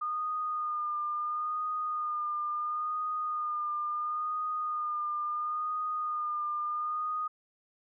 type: tone with vibrato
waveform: sine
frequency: 1220 Hz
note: D#6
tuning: 34 cents flat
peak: -30 dBFS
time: 0.01-7.28 s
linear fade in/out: 10 ms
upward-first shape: sine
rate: 0.73 Hz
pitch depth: 28 cents each way
effects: none